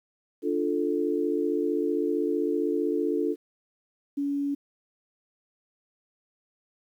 sine chord, D minor, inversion none, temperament equal, 293.7 / 349.2 / 440 Hz, D4 / F4 / A4, 0 / 0 / 0 cents, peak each -28 dBFS, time 0.42-3.36 s, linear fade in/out 50 ms
sine tone, 283.3 Hz, C#4, 38 cents sharp, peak -25 dBFS, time 4.17-4.55 s, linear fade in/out 10 ms
effects 10-bit

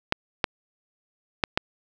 clicks, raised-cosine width 0.3 ms, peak -4 dBFS, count 4, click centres 0.124 / 0.442 / 1.438 / 1.575 s, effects none

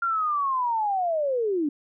sine linear sweep, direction down, 1396.9 to 277.2 Hz, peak -22 dBFS, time 0.02-1.69 s, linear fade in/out 5 ms, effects none

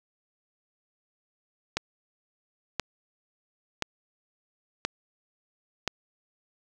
click train, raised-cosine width 0.2 ms, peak -9 dBFS, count 5, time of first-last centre 1.77-5.877 s, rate 0.974 Hz, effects none

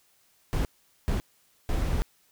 brown noise bursts at uneven times, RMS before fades -26 dBFS, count 3, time 0.53-0.65 / 1.08-1.2 / 1.69-2.02 s, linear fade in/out 0 ms, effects white hiss -65 dBFS RMS until 2.31 s

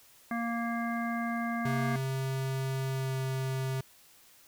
harmonic tone, 233.1 Hz, A#3, in tune, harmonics 1 / 3 / 5 / 7 / 9, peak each -32 / -37 / -39 / -40 / -42 dBFS, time 0.31-1.96 s, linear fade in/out 2 ms
square tone with pitch glide, 133.2 to 132.28 Hz, C3 to C3, +31 to +19 cents, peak -31 dBFS, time 1.65-3.81 s, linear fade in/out 5 ms, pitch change -12 cents, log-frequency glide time 2.89-3.16 s
effects white hiss -59 dBFS RMS until 4.47 s

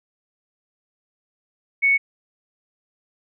sine tone, 2217 Hz, C#7, in tune, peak -14 dBFS, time 1.82-1.98 s, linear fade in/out 20 ms, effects none

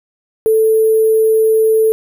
sine tone with sample-and-hold, 440 Hz, A4, in tune, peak -8 dBFS, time 0.46-1.92 s, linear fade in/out 0 ms, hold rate 11025 Hz, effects none

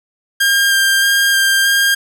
sawtooth tone with vibrato, 1600 Hz, G6, 35 cents sharp, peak -7 dBFS, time 0.4-1.95 s, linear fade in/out 10 ms, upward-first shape square, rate 1.6 Hz, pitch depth 10 cents each way, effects none

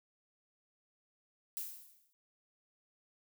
violet noise with exponential decay, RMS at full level -38 dBFS, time 1.57-2.13 s, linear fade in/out 0 ms, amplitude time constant 120 ms, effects none

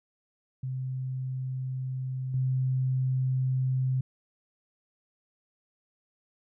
sine tone with level steps, 130 Hz, C3, 11 cents flat, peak -30 / -24 dBFS, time 0.63-4.01 s, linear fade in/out 5 ms, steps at 2.34 s, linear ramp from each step 2 ms, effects none

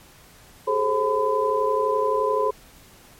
sine tone cluster, 397.8 / 429.5 / 532 / 1008 Hz, G4 / A4 / C5 / B5, +25 / -42 / +29 / +35 cents, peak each -29 / -23 / -25 / -23 dBFS, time 0.67-2.51 s, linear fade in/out 10 ms, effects pink hiss -50 dBFS RMS until 3.19 s + MP3 64 kbps

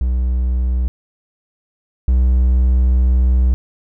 triangle tone pair in turn, 62.2 / 62.74 Hz, B1 / B1, +13 / +28 cents, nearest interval unison, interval 15 cents, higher second, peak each -12 / -8 dBFS, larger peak second, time 0.01-0.88 / 2.08-3.54 s, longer second, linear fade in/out 0 ms, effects none

